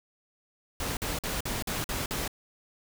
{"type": "noise bursts", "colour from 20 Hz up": "pink", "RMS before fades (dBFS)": -32, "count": 7, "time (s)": [0.8, 2.278], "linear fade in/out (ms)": 2, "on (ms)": 170, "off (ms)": 48, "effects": []}